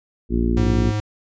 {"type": "harmonic tone", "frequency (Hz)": 58.27, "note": "A#1", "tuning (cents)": 0, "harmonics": [1, 2, 3, 4, 5, 6, 7], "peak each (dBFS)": [-20, -28, -27, -22, -28, -25, -32], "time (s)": [0.29, 0.93], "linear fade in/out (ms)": 50}
{"type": "tone", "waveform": "square", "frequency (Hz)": 105.8, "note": "G#2", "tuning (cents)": 33, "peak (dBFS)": -21, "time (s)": [0.57, 1], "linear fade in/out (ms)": 0}
{"effects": ["resampled to 16000 Hz"]}